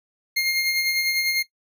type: tone with tremolo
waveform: 25% pulse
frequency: 2128 Hz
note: C7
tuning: 29 cents sharp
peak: -15 dBFS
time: 0.36-1.43 s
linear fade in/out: 10 ms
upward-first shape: sine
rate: 10 Hz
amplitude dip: 40%
effects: noise-tail reverb RT60 0.1 s tail -18 dB re dry